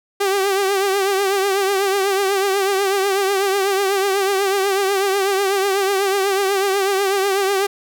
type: tone with vibrato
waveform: sawtooth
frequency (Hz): 392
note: G4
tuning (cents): 0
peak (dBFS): -12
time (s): 0.2-7.67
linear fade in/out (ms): 10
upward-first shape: triangle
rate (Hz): 8.1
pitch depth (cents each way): 76
effects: none